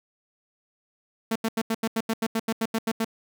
sawtooth tone bursts, 224.4 Hz, A3, 34 cents sharp, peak -19 dBFS, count 14, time 1.31-3.047 s, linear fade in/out 5 ms, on 47 ms, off 83 ms, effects none

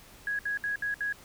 sine tone bursts, 1661.2 Hz, G#6, in tune, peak -28 dBFS, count 5, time 0.27-1.126 s, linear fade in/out 2 ms, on 120 ms, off 64 ms, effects pink hiss -53 dBFS RMS until 1.24 s

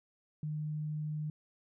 sine tone, 152.2 Hz, D#3, 38 cents flat, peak -34 dBFS, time 0.43-1.3 s, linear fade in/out 2 ms, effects none

